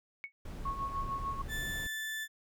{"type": "tone with exponential decay", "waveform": "sine", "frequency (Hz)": 2217, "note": "C#7", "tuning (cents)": 0, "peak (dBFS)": -34, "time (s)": [0.24, 0.32], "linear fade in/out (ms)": 0, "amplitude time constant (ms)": 17}
{"type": "noise", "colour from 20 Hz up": "brown", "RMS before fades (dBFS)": -41, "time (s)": [0.45, 1.87], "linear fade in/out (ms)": 5}
{"type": "tone with tremolo", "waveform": "sine", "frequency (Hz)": 1100, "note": "C#6", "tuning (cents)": -14, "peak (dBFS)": -32, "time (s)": [0.65, 1.42], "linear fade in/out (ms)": 5, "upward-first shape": "sine", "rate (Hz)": 6.7, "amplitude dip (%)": 65}
{"type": "tone", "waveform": "35% pulse", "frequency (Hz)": 1755, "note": "A6", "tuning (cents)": -5, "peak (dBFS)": -34, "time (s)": [1.48, 2.28], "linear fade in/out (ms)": 50}
{"effects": []}